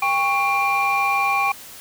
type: tone cluster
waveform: sine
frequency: 798 / 1109 / 2380 Hz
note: G5 / C#6 / D7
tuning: +31 / 0 / +22 cents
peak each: -20 dBFS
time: 0.02-1.52 s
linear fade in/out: 5 ms
effects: tanh soft clip ceiling -12 dBFS + white hiss -40 dBFS RMS until 1.8 s